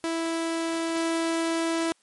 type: tone with level steps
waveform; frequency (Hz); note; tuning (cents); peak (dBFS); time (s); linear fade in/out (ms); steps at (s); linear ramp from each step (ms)
sawtooth; 329.6; E4; 0; -22 / -20; 0.04-1.92; 0; 0.94; 20
effects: white hiss -65 dBFS RMS until 2.02 s + MP3 48 kbps